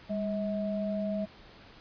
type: tone pair together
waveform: sine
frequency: 201.6 / 640 Hz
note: G3 / D#5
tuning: +49 / +49 cents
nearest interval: octave + minor sixth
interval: 2000 cents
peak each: -31 / -33 dBFS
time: 0.09-1.26 s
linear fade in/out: 20 ms
effects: pink hiss -53 dBFS RMS until 1.8 s + resampled to 11025 Hz